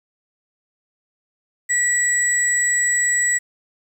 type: tone pair together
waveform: sine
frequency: 1944 / 7823 Hz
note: B6 / B8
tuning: -28 / -17 cents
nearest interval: 2 octaves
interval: 2411 cents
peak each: -18 dBFS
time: 1.69-3.39 s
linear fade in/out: 20 ms
effects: tanh soft clip ceiling -8 dBFS + 8-bit